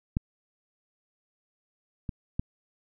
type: clicks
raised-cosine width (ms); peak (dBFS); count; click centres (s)
5; -13 / -20 / -15; 3; 0.169 / 2.092 / 2.395
effects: none